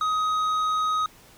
sine tone with tanh clipping, 1258 Hz, D#6, 19 cents sharp, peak -23 dBFS, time 0.01-1.06 s, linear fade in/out 2 ms, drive 8 dB, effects pink hiss -52 dBFS RMS until 1.37 s

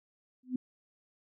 sine tone with exponential growth, 253.1 Hz, B3, 43 cents sharp, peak -26 dBFS, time 0.43-0.56 s, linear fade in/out 5 ms, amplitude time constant 27 ms, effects none

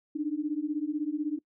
sine beating tone pair, 291.7 / 307.7 Hz, D4 / D#4, -12 / -19 cents, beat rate 16 Hz, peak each -31 dBFS, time 0.15-1.39 s, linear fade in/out 10 ms, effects noise-tail reverb RT60 0.1 s tail -21 dB re dry

